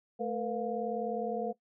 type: tone cluster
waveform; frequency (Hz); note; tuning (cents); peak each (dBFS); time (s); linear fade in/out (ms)
sine; 218.2 / 453.8 / 493.5 / 704; A3 / A#4 / B4 / F5; -14 / -47 / -1 / +14; -38 / -35 / -36 / -37; 0.19-1.53; 20
effects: noise-tail reverb RT60 0.1 s tail -18 dB re dry